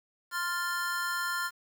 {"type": "chord", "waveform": "square", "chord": "F major", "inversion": "second", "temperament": "equal", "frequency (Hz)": [1046.5, 1396.9, 1760], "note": ["C6", "F6", "A6"], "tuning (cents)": [0, 0, 0], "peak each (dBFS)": [-37, -33, -37], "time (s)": [0.31, 1.51], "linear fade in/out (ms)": 50, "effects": ["9-bit"]}